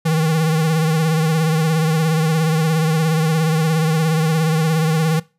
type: tone with vibrato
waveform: square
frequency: 159.3 Hz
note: D#3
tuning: 41 cents sharp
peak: -15 dBFS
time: 0.05-5.2 s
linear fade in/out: 10 ms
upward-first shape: triangle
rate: 17 Hz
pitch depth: 71 cents each way
effects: noise-tail reverb RT60 0.3 s tail -21 dB re dry + resampled to 32000 Hz